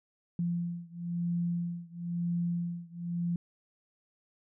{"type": "beating tone pair", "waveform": "sine", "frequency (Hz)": [172, 173], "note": ["F3", "F3"], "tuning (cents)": [-26, -16], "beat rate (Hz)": 1, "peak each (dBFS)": [-33, -34], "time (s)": [0.39, 3.36], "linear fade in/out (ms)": 2, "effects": []}